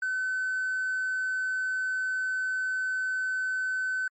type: tone with hard clipping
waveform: triangle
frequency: 1519 Hz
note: F#6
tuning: 45 cents sharp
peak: -27 dBFS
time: 0.02-4.08 s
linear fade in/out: 5 ms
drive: 4 dB
effects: MP3 32 kbps